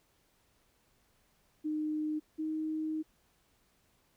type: tone pair in turn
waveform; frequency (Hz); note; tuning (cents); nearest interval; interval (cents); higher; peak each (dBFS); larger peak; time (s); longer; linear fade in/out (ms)
sine; 306.5 / 312.8; D#4 / D#4; -26 / +9; unison; 35; second; -31 / -32; first; 1.64-2.2 / 2.38-3.03; second; 20
effects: pink hiss -71 dBFS RMS until 4.16 s